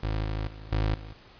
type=tone with level steps; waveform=25% pulse; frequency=53.1 Hz; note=G#1; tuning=39 cents sharp; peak=-23 / -25 / -38 / -20 / -36 dBFS; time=0.03-1.13 s; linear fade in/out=5 ms; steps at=0.24 / 0.47 / 0.72 / 0.94 s; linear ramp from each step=2 ms; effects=pink hiss -53 dBFS RMS until 1.39 s + resampled to 11025 Hz